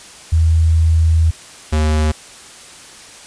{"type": "tone pair in turn", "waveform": ["sine", "square"], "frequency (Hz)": [81.1, 77.03], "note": ["E2", "D#2"], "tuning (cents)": [-28, -17], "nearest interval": "minor second", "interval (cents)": 89, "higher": "first", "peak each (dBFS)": [-9, -13], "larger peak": "first", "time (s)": [[0.32, 1.31], [1.72, 2.12]], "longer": "first", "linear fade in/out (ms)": 10, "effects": ["white hiss -38 dBFS RMS until 3.26 s", "resampled to 22050 Hz"]}